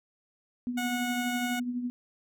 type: tone with tremolo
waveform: sine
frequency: 245.3 Hz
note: B3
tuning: 12 cents flat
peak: -27 dBFS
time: 0.67-1.9 s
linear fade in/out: 0 ms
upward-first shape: triangle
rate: 12 Hz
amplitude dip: 60%
type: tone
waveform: 15% pulse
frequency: 731 Hz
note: F#5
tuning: 21 cents flat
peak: -25 dBFS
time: 0.77-1.6 s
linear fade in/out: 10 ms
effects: none